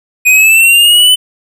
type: linear sweep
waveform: square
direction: up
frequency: 2477 to 3029 Hz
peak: -4 dBFS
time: 0.25-1.16 s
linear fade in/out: 20 ms
effects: none